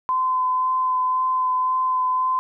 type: tone with vibrato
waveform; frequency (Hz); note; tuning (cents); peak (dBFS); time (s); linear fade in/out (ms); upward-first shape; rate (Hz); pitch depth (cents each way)
sine; 1023; C6; -39; -18; 0.09-2.39; 0; sine; 1.9; 11
effects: none